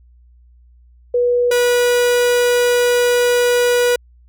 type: tone pair in turn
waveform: sine / 45% pulse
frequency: 487 / 487 Hz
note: B4 / B4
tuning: -24 / -24 cents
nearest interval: unison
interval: 0 cents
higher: neither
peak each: -12 dBFS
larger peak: neither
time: 1.14-1.51 / 1.51-3.96 s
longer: second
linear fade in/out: 5 ms
effects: added 60 Hz sine -45 dBFS peak until 4.28 s